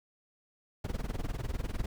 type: noise with tremolo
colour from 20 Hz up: brown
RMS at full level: -31 dBFS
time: 0.84-1.86 s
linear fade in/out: 5 ms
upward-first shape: sine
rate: 20 Hz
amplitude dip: 90%
effects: none